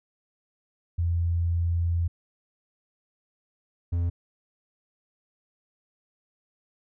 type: tone pair in turn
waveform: sine / triangle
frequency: 85.2 / 86.09 Hz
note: F2 / F2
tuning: -42 / -24 cents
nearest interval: unison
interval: 18 cents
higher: second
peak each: -22 / -21 dBFS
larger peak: second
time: 0.98-2.08 / 3.92-4.1 s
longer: first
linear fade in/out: 10 ms
effects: none